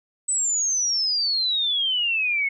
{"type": "exponential sweep", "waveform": "sine", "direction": "down", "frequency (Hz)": [8150, 2171], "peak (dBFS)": -20, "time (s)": [0.28, 2.49], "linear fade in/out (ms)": 10, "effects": []}